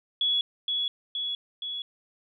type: tone with echo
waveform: sine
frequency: 3376 Hz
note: G#7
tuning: 28 cents sharp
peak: -22 dBFS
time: 0.21-0.41 s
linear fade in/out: 2 ms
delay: 470 ms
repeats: 3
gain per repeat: -3 dB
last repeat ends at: 1.82 s
effects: none